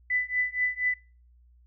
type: tone with tremolo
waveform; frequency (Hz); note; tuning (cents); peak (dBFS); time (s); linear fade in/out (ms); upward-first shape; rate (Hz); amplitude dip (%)
sine; 1995; B6; +17; -21; 0.1-0.94; 5; triangle; 4.2; 100
effects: noise-tail reverb RT60 0.4 s tail -26 dB re dry + added 60 Hz sine -55 dBFS peak until 1.66 s